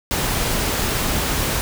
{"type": "noise", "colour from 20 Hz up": "pink", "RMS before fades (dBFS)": -21, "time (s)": [0.11, 1.61], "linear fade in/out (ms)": 0, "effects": []}